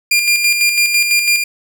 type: tone with tremolo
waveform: sawtooth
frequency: 2400 Hz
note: D7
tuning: 37 cents sharp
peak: -6 dBFS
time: 0.11-1.44 s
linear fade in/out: 5 ms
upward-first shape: square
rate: 6 Hz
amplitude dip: 45%
effects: none